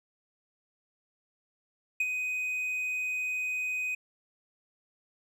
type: tone with ADSR envelope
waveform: triangle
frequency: 2503 Hz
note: D#7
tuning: 10 cents sharp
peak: -22 dBFS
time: 2-3.95 s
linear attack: 5 ms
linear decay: 42 ms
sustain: -6 dB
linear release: 6 ms
effects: none